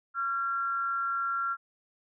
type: tone with amplitude modulation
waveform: sine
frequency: 1371 Hz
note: F6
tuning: 32 cents flat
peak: -25 dBFS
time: 0.14-1.57 s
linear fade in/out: 50 ms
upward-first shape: sine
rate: 257 Hz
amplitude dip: 55%
effects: none